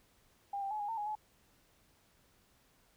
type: tone with pitch steps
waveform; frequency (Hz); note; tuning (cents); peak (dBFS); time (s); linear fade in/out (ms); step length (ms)
sine; 801 / 788 / 852 / 821 / 904 / 831 / 853; G5 / G5 / G#5 / G#5 / A5 / G#5 / G#5; +37 / +9 / +44 / -20 / +47 / +1 / +46; -35; 0.53-1.153; 5; 89
effects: pink hiss -69 dBFS RMS until 2.96 s